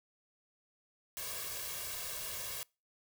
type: noise with comb filter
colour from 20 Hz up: white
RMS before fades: -41 dBFS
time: 1.17-2.63 s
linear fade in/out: 0 ms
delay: 1.8 ms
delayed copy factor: +0.75
effects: noise-tail reverb RT60 0.3 s tail -26 dB re dry